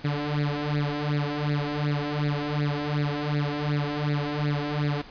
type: tone with flanger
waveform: sawtooth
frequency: 146.83 Hz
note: D3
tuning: in tune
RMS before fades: -27 dBFS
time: 0.04-5.02 s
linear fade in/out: 10 ms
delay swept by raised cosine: 0.46 to 3.06 ms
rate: 2.7 Hz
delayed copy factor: +0.85
effects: pink hiss -46 dBFS RMS until 5.1 s + resampled to 11025 Hz